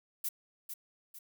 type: noise with echo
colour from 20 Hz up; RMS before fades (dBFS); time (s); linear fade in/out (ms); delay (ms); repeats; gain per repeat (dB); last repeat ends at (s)
violet; -35; 0.24-0.29; 5; 450; 2; -7; 1.19
effects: none